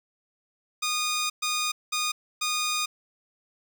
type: tone bursts at uneven times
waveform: 10% pulse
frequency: 1229 Hz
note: D#6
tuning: 22 cents flat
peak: -17 dBFS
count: 4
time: 0.82-1.3 / 1.42-1.72 / 1.92-2.12 / 2.41-2.86 s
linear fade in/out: 10 ms
effects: none